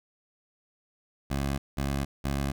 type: tone bursts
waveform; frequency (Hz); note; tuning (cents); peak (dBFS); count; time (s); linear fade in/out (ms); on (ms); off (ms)
15% pulse; 69.3; C#2; 0; -21; 3; 1.3-2.52; 10; 280; 190
effects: none